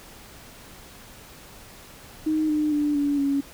sine tone with pitch steps, 311.1 / 302.8 / 294.7 / 286.8 / 279.1 Hz, D#4 / D#4 / D4 / D4 / C#4, 0 / -47 / +6 / -41 / +12 cents, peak -20 dBFS, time 2.26-3.41 s, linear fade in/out 10 ms, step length 230 ms, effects pink hiss -46 dBFS RMS until 3.53 s

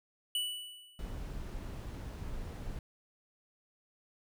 square tone with exponential decay, 2960 Hz, F#7, in tune, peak -30 dBFS, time 0.35-1.18 s, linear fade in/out 2 ms, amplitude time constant 180 ms
brown noise, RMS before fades -41 dBFS, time 0.99-2.79 s, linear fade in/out 2 ms
effects none

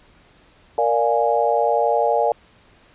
sine chord, Bb dominant seventh, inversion none, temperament equal, 466.2 / 587.3 / 698.5 / 830.6 Hz, Bb4 / D5 / F5 / Ab5, 0 / 0 / 0 / 0 cents, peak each -21 dBFS, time 0.78-2.32 s, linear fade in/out 2 ms, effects pink hiss -53 dBFS RMS until 2.94 s + resampled to 8000 Hz

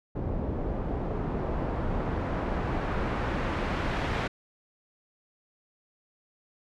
pink noise with low-pass filter sweep, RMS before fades -30 dBFS, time 0.15-4.28 s, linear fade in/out 10 ms, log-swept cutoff 500 to 2500 Hz, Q 0.76, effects none

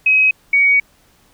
sine tone pair in turn, 2540 / 2248 Hz, D#7 / C#7, +35 / +24 cents, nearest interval major second, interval 211 cents, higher first, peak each -9 dBFS, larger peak neither, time 0.06-0.31 / 0.53-0.8 s, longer second, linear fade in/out 5 ms, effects pink hiss -54 dBFS RMS until 1.33 s

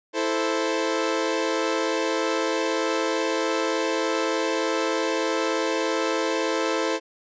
sawtooth chord, A minor, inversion second, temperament equal, 329.6 / 440 / 523.3 Hz, E4 / A4 / C5, 0 / 0 / 0 cents, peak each -23 dBFS, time 0.13-7 s, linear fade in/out 50 ms, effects resampled to 16000 Hz

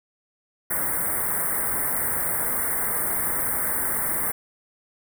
white band-stop noise, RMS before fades -25 dBFS, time 0.7-4.32 s, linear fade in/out 10 ms, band 2100 to 8400 Hz, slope 96 dB/octave, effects none

